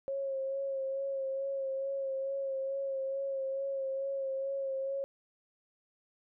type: tone with vibrato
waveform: sine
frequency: 542 Hz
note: C#5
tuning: 39 cents flat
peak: -32 dBFS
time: 0.08-5.04 s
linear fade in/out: 0 ms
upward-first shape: sine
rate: 2.3 Hz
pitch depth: 25 cents each way
effects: none